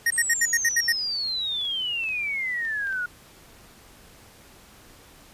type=tone bursts; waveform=square; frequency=1864.7 Hz; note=A#6; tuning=in tune; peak=-19 dBFS; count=8; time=0.06-0.924 s; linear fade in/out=5 ms; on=45 ms; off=72 ms
type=exponential sweep; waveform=sine; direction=down; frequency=8560 to 1424 Hz; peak=-25 dBFS; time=0.12-3.06 s; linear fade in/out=5 ms
type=clicks; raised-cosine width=0.2 ms; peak=-29 dBFS; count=10; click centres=0.164 / 0.33 / 0.711 / 1.613 / 1.652 / 2.038 / 2.089 / 2.651 / 2.871 / 2.926 s
effects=pink hiss -51 dBFS RMS until 5.33 s + resampled to 32000 Hz